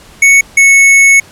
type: tone pair in turn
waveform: square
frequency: 2217 / 2205 Hz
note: C#7 / C#7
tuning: 0 / -10 cents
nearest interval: unison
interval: 10 cents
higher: first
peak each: -3 dBFS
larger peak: neither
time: 0.22-0.41 / 0.57-1.2 s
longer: second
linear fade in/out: 5 ms
effects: pink hiss -38 dBFS RMS until 1.31 s + low-pass 11000 Hz 12 dB/octave